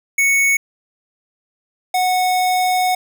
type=tone pair in turn; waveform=square; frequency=2217 / 735.4 Hz; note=C#7 / F#5; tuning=0 / -11 cents; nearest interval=octave + perfect fifth; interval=1911 cents; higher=first; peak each=-13 / -15 dBFS; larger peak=first; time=0.18-0.57 / 1.94-2.95 s; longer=second; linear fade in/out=5 ms; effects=none